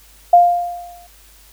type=tone with exponential decay; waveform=sine; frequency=701 Hz; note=F5; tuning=6 cents sharp; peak=-3 dBFS; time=0.33-1.07 s; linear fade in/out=5 ms; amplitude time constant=160 ms; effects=added 50 Hz sine -48 dBFS peak until 1.52 s + white hiss -48 dBFS RMS until 1.52 s